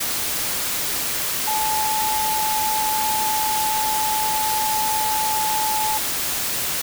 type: tone in noise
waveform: sine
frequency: 865 Hz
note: A5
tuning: 30 cents flat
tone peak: -21 dBFS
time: 1.47-5.98 s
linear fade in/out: 10 ms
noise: white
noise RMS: -24 dBFS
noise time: 0-6.82 s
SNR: 0 dB
effects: none